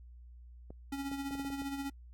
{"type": "clicks", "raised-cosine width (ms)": 2, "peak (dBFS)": -34, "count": 8, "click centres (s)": [0.705, 1.116, 1.309, 1.353, 1.397, 1.449, 1.503, 1.619]}
{"type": "tone with tremolo", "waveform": "square", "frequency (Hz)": 277, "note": "C#4", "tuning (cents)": -1, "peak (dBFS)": -35, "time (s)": [0.92, 1.9], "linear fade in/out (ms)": 5, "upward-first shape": "sine", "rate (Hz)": 15, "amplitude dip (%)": 50}
{"effects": ["noise-tail reverb RT60 0.1 s tail -26 dB re dry", "added 60 Hz sine -50 dBFS peak until 2.13 s"]}